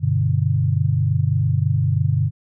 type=chord; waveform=sine; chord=G major; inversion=none; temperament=equal with one note detuned; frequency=97.66 / 123.47 / 146.83 Hz; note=G2 / B2 / D3; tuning=-6 / 0 / 0 cents; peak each=-20 dBFS; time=0-2.31 s; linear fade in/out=50 ms; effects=none